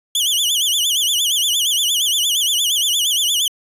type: tone with vibrato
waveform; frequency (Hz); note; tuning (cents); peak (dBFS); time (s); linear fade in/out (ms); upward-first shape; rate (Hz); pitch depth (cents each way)
sawtooth; 3184; G7; +26; -12; 0.15-3.48; 2; sine; 8.6; 180
effects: resampled to 32000 Hz